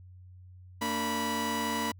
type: tone cluster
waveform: sawtooth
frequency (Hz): 227.7 / 292.9 / 980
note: A#3 / D4 / B5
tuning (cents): -40 / -5 / -14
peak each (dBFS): -30 / -33 / -28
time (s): 0.81-1.92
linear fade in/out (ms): 10
effects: added 91 Hz sine -48 dBFS peak until 1.99 s